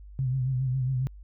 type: tone with vibrato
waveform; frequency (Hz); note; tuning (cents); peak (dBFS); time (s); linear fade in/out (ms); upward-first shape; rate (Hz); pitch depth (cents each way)
sine; 129.7; C3; -15; -24; 0.19-1.07; 0; sine; 7.3; 62
effects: added 50 Hz sine -43 dBFS peak until 1.23 s